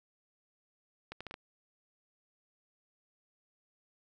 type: accelerating click train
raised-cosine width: 0.3 ms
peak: -26 dBFS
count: 5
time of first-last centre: 1.12-1.341 s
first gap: 86 ms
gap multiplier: 0.71
effects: none